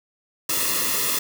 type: noise with comb filter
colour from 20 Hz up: white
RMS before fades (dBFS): -23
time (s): 0.49-1.19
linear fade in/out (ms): 5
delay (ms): 1.3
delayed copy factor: -0.95
effects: none